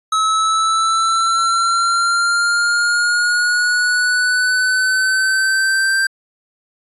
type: linear sweep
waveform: square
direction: up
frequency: 1288 to 1574 Hz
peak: -14 dBFS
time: 0.12-6.07 s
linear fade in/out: 5 ms
effects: resampled to 24000 Hz